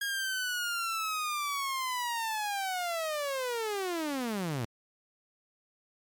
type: linear sweep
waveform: sawtooth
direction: down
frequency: 1638 to 108.6 Hz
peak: -27 dBFS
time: 0.01-4.65 s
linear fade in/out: 5 ms
effects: MP3 96 kbps